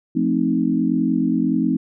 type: chord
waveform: sine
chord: F dominant seventh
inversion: none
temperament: equal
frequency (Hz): 174.61 / 220 / 261.6 / 311.1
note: F3 / A3 / C4 / Eb4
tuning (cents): 0 / 0 / 0 / 0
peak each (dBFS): -24 / -22 / -20 / -22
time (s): 0.15-1.77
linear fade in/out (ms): 10
effects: none